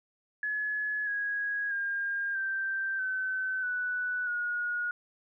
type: tone with pitch steps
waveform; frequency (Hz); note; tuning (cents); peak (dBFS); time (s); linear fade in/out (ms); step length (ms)
sine; 1700 / 1654.5 / 1610.2 / 1567 / 1525.1 / 1484.2 / 1444.5; G#6 / G#6 / G6 / G6 / G6 / F#6 / F#6; +40 / -7 / +46 / -1 / -48 / +5 / -42; -29; 0.43-4.91; 2; 640
effects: none